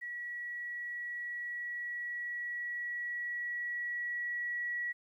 sine tone with level ramp, 1929 Hz, B6, 41 cents flat, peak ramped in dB -38 to -33 dBFS, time 0.01-4.93 s, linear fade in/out 20 ms, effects 12-bit

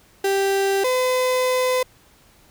35% pulse tone pair in turn, 392 / 507.9 Hz, G4 / B4, 0 / +48 cents, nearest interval major third, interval 448 cents, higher second, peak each -16 dBFS, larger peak neither, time 0.24-0.84 / 0.84-1.83 s, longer second, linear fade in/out 5 ms, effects pink hiss -54 dBFS RMS until 2.5 s

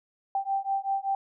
sine beating tone pair, 781 / 786.2 Hz, G5 / G5, -7 / +5 cents, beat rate 5.2 Hz, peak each -29 / -29 dBFS, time 0.35-1.15 s, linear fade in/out 2 ms, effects none

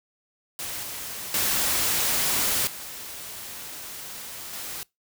white noise with level steps, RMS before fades -33 / -35 / -24 / -38 / -35 dBFS, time 0.59-4.83 s, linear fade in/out 0 ms, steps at 0.83 / 1.34 / 2.67 / 4.53 s, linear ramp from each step 2 ms, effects noise-tail reverb RT60 0.2 s tail -24 dB re dry

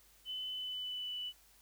sine tone with pitch glide, 3021 to 2973 Hz, F#7 to F#7, +35 to +8 cents, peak -38 dBFS, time 0.25-1.33 s, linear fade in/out 50 ms, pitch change -27 cents, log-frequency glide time 0.5-1.18 s, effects added 50 Hz sine -70 dBFS peak until 1.61 s + white hiss -65 dBFS RMS until 1.61 s

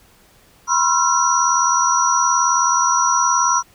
sine tone cluster, 981 / 1060 / 1358 / 5830 Hz, B5 / C6 / F6 / F#8, -12 / +22 / -49 / -26 cents, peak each -19 dBFS, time 0.67-3.63 s, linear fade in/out 50 ms, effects pink hiss -52 dBFS RMS until 3.74 s

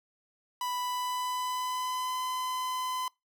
45% pulse tone with pitch glide, 990 to 1016.1 Hz, B5 to B5, +4 to +49 cents, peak -31 dBFS, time 0.61-3.08 s, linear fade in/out 2 ms, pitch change +45 cents, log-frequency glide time 0.77-2.21 s, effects noise-tail reverb RT60 0.2 s tail -24 dB re dry

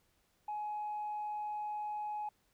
sine tone, 841 Hz, G#5, 22 cents sharp, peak -35 dBFS, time 0.48-2.29 s, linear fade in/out 5 ms, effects tanh soft clip ceiling -33 dBFS + pink hiss -74 dBFS RMS until 2.53 s

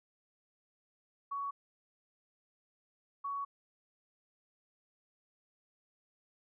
sine tone bursts at uneven times, 1121 Hz, C#6, 19 cents sharp, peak -35 dBFS, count 2, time 1.31-1.51 / 3.24-3.45 s, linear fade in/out 10 ms, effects none

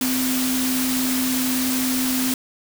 sine tone in noise, 257.2 Hz, C4, 30 cents flat, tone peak -21 dBFS, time 0.01-2.34 s, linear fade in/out 2 ms, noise white, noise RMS -25 dBFS, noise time 0.01-2.34 s, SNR +1 dB, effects none

